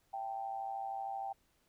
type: tone with amplitude modulation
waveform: sine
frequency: 784 Hz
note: G5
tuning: in tune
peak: -34 dBFS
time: 0.13-1.33 s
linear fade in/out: 10 ms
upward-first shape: sine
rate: 113 Hz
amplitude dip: 70%
effects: pink hiss -74 dBFS RMS until 1.68 s